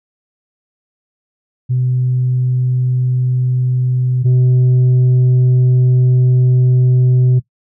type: tone pair in turn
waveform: sine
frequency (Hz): 126.4 / 126.4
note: B2 / B2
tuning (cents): +41 / +41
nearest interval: unison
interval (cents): 0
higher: neither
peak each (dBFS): -11 / -5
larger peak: second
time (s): 1.69-4.24 / 4.24-7.4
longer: second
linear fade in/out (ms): 20
effects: noise-tail reverb RT60 0.1 s tail -17 dB re dry + tanh soft clip ceiling -7 dBFS